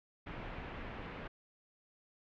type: low-pass noise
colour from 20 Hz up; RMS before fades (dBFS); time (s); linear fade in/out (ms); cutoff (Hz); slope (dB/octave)
pink; -45; 0.26-1.28; 10; 2700; 24
effects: none